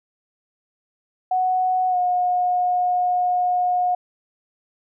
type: tone with pitch glide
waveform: sine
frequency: 740 to 721.4 Hz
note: F#5 to F#5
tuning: 0 to -44 cents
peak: -17 dBFS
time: 1.31-3.95 s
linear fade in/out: 5 ms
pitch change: -44 cents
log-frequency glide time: 1.89-1.97 s
effects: none